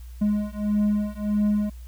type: beating tone pair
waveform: triangle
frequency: 207.7 / 209.3 Hz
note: G#3 / G#3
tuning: 0 / +14 cents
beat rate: 1.6 Hz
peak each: -22 dBFS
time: 0.21-1.7 s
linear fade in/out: 10 ms
effects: added 60 Hz sine -37 dBFS peak until 1.87 s + white hiss -57 dBFS RMS until 1.87 s